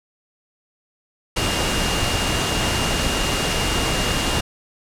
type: tone in noise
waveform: sine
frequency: 2821 Hz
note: F7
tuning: 17 cents sharp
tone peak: -28 dBFS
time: 1.36-4.41 s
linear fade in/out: 10 ms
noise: pink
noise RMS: -21 dBFS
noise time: 1.36-4.41 s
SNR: -10 dB
effects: low-pass 9000 Hz 12 dB/octave